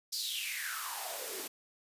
white noise with high-pass filter sweep, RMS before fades -38 dBFS, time 0.12-1.48 s, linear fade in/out 10 ms, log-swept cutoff 5000 to 300 Hz, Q 6.3, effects resampled to 32000 Hz

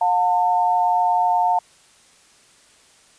sine tone pair together, 718.3 / 898 Hz, F5 / A5, +48 / +35 cents, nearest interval major third, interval 387 cents, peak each -18 dBFS, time 0.01-1.59 s, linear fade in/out 5 ms, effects white hiss -53 dBFS RMS until 3.18 s + resampled to 22050 Hz

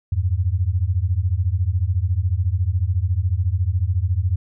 sine beating tone pair, 84.1 / 98.1 Hz, E2 / G2, +35 / +2 cents, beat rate 14 Hz, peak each -20 dBFS, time 0.12-4.36 s, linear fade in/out 5 ms, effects none

